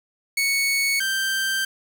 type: tone pair in turn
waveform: sawtooth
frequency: 2217 / 1567.7 Hz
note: C#7 / G6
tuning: 0 / 0 cents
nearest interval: tritone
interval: 600 cents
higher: first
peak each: -16 / -18 dBFS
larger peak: first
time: 0.37-1 / 1-1.65 s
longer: second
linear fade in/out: 5 ms
effects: 7-bit